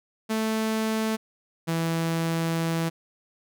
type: tone pair in turn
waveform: sawtooth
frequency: 220 / 164.81 Hz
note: A3 / E3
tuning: 0 / 0 cents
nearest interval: perfect fourth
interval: 500 cents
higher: first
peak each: -20 dBFS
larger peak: neither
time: 0.29-1.17 / 1.67-2.9 s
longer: second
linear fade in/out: 20 ms
effects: none